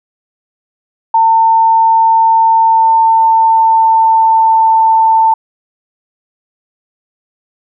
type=tone with pitch glide; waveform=sine; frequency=900 to 892.2 Hz; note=A5 to A5; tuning=+39 to +24 cents; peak=-5 dBFS; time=1.14-5.34 s; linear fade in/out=5 ms; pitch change=-15 cents; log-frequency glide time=2.66-4.75 s; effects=none